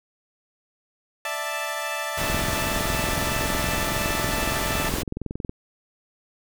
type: chord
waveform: 15% pulse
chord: D suspended second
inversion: none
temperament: equal with one note detuned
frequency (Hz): 591.1 / 659.3 / 880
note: D5 / E5 / A5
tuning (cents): +11 / 0 / 0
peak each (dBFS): -25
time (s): 1.25-4.89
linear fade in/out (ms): 2
type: noise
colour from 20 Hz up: pink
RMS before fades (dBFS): -28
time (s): 2.17-5.03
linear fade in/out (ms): 10
type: click train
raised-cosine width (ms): 3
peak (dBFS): -17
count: 70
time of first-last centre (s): 2.3-5.494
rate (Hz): 21.6
effects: none